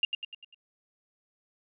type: tone with echo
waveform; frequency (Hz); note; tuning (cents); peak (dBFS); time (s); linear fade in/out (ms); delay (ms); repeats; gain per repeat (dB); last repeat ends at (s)
sine; 2805; F7; +7; -21; 0.03-0.05; 2; 99; 5; -6; 0.545
effects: none